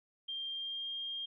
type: tone with pitch glide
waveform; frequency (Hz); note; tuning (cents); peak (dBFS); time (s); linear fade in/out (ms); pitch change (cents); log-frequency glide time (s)
sine; 3186 to 3214; G7 to G7; +27 to +43; -37; 0.28-1.26; 10; +16; 0.48-0.9
effects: none